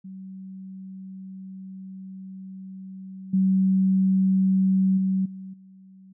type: tone with level steps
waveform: sine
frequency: 190 Hz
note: F#3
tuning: 46 cents sharp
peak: -36 / -17 / -20 / -35 / -46 dBFS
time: 0.04-6.13 s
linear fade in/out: 10 ms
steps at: 3.33 / 4.97 / 5.25 / 5.53 s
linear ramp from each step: 10 ms
effects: none